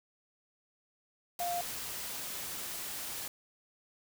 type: tone in noise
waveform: sine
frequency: 701 Hz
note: F5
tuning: 6 cents sharp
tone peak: -32 dBFS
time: 1.4-1.61 s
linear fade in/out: 2 ms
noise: white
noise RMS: -40 dBFS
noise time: 1.39-3.28 s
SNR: +5 dB
effects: none